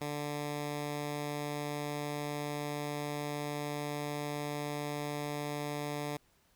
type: tone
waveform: 10% pulse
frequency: 146.83 Hz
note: D3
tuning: in tune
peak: -27 dBFS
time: 0.01-6.17 s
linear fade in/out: 5 ms
effects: pink hiss -69 dBFS RMS until 6.55 s